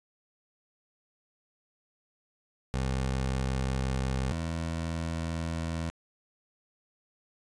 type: tone pair in turn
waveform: 20% pulse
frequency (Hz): 65.6 / 82.29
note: C2 / E2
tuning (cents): +5 / -2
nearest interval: major third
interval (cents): 393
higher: second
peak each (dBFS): -23 / -26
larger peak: first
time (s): 2.74-4.32 / 4.32-5.9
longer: neither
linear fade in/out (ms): 0
effects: resampled to 22050 Hz